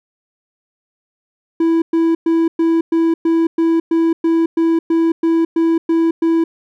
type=tone bursts; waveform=triangle; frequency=329.6 Hz; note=E4; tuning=in tune; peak=-9 dBFS; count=15; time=1.6-6.44 s; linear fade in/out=5 ms; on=220 ms; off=110 ms; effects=none